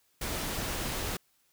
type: noise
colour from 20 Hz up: pink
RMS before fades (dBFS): -34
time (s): 0.21-1.17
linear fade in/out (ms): 5
effects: white hiss -70 dBFS RMS until 1.52 s